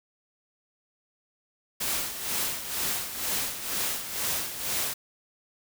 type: noise with tremolo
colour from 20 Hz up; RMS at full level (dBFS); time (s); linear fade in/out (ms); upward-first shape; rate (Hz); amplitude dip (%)
white; -28; 1.8-4.94; 10; sine; 2.1; 65
effects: none